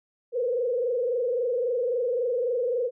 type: tone with frequency modulation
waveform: sine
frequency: 489.6 Hz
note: B4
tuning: 15 cents flat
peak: -23 dBFS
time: 0.32-2.91 s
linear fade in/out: 50 ms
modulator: 23.7 Hz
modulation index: 1.3
effects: none